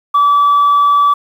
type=tone; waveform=sine; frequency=1152 Hz; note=D6; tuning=34 cents flat; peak=-5 dBFS; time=0.14-1.14 s; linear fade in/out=10 ms; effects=tanh soft clip ceiling -5 dBFS + 7-bit